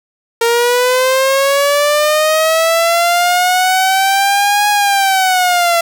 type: linear two-way sweep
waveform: sawtooth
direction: up then down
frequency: 461.3 to 830.6 to 673 Hz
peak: -6 dBFS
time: 0.41-5.81 s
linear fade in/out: 5 ms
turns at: 4.69 s
effects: none